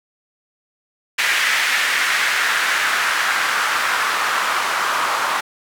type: noise with band-pass filter sweep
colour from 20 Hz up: white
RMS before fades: -19 dBFS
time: 1.18-5.41 s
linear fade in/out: 10 ms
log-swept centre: 2000 to 1100 Hz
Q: 2.2
effects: none